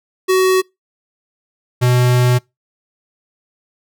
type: tone pair in turn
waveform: square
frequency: 374.3 / 124.08 Hz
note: F#4 / B2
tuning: +20 / +9 cents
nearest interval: octave + perfect fifth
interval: 1911 cents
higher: first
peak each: -11 dBFS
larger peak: neither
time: 0.28-0.62 / 1.81-2.39 s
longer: second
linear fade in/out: 20 ms
effects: noise-tail reverb RT60 0.2 s tail -25 dB re dry